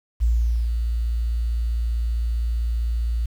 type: tone with ADSR envelope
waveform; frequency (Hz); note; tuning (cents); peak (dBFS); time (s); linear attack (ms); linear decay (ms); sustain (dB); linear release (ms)
sine; 57.7; A#1; -17; -15; 0.2-3.26; 27; 460; -5; 6
effects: 8-bit